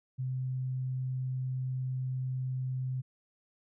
sine tone, 129.2 Hz, C3, 21 cents flat, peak -31 dBFS, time 0.18-3.02 s, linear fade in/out 20 ms, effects none

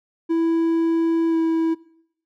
triangle tone with pitch glide, 330 to 326.2 Hz, E4 to E4, +2 to -18 cents, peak -15 dBFS, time 0.29-1.75 s, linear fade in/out 20 ms, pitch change -20 cents, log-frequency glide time 1.29-1.36 s, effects noise-tail reverb RT60 0.7 s tail -20 dB re dry

